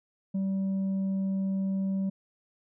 sine tone with tanh clipping, 192.9 Hz, G3, 28 cents flat, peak -27 dBFS, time 0.34-2.1 s, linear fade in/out 10 ms, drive 3 dB, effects none

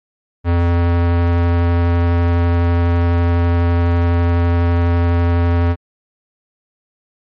square tone with vibrato, 86 Hz, F2, 26 cents flat, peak -12 dBFS, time 0.44-5.76 s, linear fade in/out 50 ms, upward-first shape sine, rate 12 Hz, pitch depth 8 cents each way, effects low-pass 2000 Hz 12 dB/octave + MP3 48 kbps

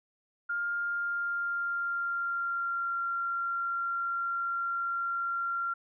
sine tone with pitch glide, 1406 to 1378.7 Hz, F6 to F6, +11 to -23 cents, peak -29 dBFS, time 0.49-5.74 s, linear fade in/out 10 ms, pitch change -34 cents, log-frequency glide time 0.72-2.98 s, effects none

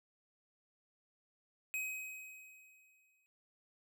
square tone with exponential decay, 2530 Hz, D#7, 28 cents sharp, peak -36 dBFS, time 1.74-3.26 s, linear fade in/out 0 ms, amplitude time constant 330 ms, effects none

